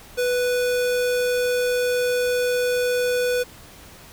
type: tone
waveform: square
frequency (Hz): 493.9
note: B4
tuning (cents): 0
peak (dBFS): -20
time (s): 0.17-3.44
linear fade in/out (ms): 20
effects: pink hiss -45 dBFS RMS until 4.12 s